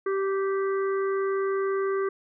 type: harmonic tone with a mistuned harmonic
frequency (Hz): 389.4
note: G4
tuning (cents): -12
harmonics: 1 / 3 / 4 / 5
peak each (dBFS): -24 / -33 / -39 / -42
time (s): 0.06-2.09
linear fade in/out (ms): 5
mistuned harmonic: 5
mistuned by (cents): +18
effects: none